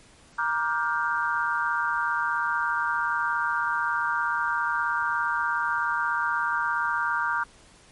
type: chord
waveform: sine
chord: G minor seventh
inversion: first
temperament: just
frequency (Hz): 940.8 / 1176 / 1411.2 / 1568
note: Bb5 / D6 / F6 / G6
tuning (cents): +16 / +2 / +18 / 0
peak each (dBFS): -29 / -29 / -28 / -29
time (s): 0.38-7.44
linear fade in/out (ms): 10
effects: pink hiss -54 dBFS RMS until 7.91 s + MP3 48 kbps